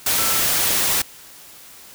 sine tone in noise, 1334 Hz, E6, 20 cents sharp, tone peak -28 dBFS, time 0.18-0.41 s, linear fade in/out 5 ms, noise white, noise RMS -19 dBFS, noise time 0.06-1.02 s, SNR -12 dB, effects white hiss -43 dBFS RMS until 1.94 s

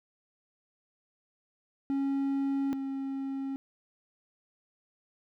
triangle tone pair in turn, 275 / 271.2 Hz, C#4 / C#4, -14 / -38 cents, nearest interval unison, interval 24 cents, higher first, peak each -25 / -30 dBFS, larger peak first, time 1.9-2.73 / 2.73-3.56 s, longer neither, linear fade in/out 0 ms, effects none

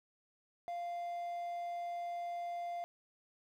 triangle tone with quantisation, 695 Hz, F5, 9 cents flat, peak -36 dBFS, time 0.68-2.84 s, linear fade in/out 0 ms, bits 11, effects none

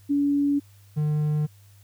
sine / triangle tone pair in turn, 284.9 / 150.92 Hz, C#4 / D3, +48 / +48 cents, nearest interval major seventh, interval 1100 cents, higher first, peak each -19 / -19 dBFS, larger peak neither, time 0.09-0.6 / 0.96-1.47 s, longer neither, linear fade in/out 20 ms, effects added 100 Hz sine -50 dBFS peak until 1.83 s + white hiss -60 dBFS RMS until 1.83 s

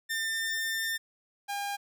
sawtooth tone pair in turn, 1799 / 806.5 Hz, A6 / G5, +38 / +49 cents, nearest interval octave + major second, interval 1389 cents, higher first, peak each -26 / -28 dBFS, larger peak first, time 0.09-0.98 / 1.48-1.77 s, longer first, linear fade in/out 20 ms, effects none

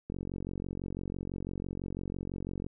click train, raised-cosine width 3 ms, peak -24 dBFS, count 119, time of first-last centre 0.1-2.665 s, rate 46 Hz, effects none

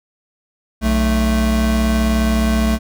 square tone pair together, 61.74 / 220 Hz, B1 / A3, 0 / 0 cents, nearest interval octave + minor seventh, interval 2200 cents, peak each -17 dBFS, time 0.81-2.79 s, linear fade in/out 50 ms, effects none

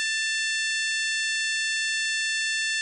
harmonic tone with a mistuned harmonic, 883 Hz, A5, 6 cents sharp, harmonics 2 / 3 / 4 / 5 / 6 / 7 / 8 / 9 / 10, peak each -27 / -31 / -33 / -35 / -37 / -38 / -39 / -40 / -41 dBFS, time 0-2.81 s, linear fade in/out 0 ms, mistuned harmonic 3, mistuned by +27 cents, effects none

